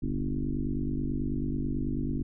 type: tone with frequency modulation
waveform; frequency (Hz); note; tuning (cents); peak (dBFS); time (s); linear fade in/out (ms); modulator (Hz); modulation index
sine; 138.59; C#3; 0; -27; 0.02-2.23; 10; 49.2; 3.6
effects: none